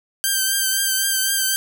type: tone with vibrato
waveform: 5% pulse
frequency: 1568 Hz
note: G6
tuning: in tune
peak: -7 dBFS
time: 0.24-1.56 s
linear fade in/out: 0 ms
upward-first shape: triangle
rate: 3.9 Hz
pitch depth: 36 cents each way
effects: none